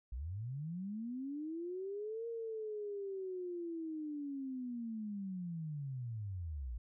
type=linear two-way sweep; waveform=sine; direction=up then down; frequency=54 to 466.2 to 54 Hz; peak=-39 dBFS; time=0.12-6.78 s; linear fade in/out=5 ms; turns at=2.27 s; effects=none